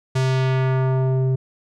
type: tone with low-pass filter sweep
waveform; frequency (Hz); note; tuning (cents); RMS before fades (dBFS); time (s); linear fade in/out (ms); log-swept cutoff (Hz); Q
square; 131; C3; +2; -19; 0.15-1.36; 10; 7700 to 330; 0.95
effects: none